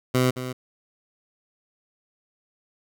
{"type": "tone with echo", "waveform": "15% pulse", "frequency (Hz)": 127.3, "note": "C3", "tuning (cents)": -47, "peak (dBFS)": -12, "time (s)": [0.14, 0.31], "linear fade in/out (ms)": 10, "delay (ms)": 220, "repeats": 1, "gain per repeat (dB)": -11, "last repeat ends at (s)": 0.53, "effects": []}